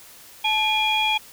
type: tone cluster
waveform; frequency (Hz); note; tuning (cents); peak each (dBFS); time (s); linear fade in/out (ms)
sine; 863 / 2417 / 3321; A5 / D7 / G#7; -34 / +49 / -1; -22; 0.44-1.18; 10
effects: tanh soft clip ceiling -12 dBFS + white hiss -46 dBFS RMS until 1.32 s